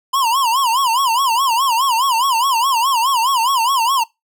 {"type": "tone with vibrato", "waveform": "square", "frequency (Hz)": 1000, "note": "B5", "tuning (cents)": 21, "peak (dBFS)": -14, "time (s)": [0.13, 4.04], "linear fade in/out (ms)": 10, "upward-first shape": "sine", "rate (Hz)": 4.8, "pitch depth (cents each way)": 190, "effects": ["noise-tail reverb RT60 0.2 s tail -23 dB re dry"]}